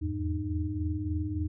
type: tone cluster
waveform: sine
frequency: 80.3 / 83.8 / 103.7 / 305.8 Hz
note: E2 / E2 / G#2 / D#4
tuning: -45 / +29 / -2 / -30 cents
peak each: -38 / -32 / -35 / -34 dBFS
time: 0.01-1.48 s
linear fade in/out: 20 ms
effects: none